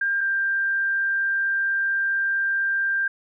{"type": "tone pair in turn", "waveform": "sine", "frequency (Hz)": [1599, 1586.1], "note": ["G6", "G6"], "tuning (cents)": [34, 20], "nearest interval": "unison", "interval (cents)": 14, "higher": "first", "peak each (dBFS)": -20, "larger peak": "neither", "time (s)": [[0.01, 0.21], [0.21, 3.08]], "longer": "second", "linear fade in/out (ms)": 5, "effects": []}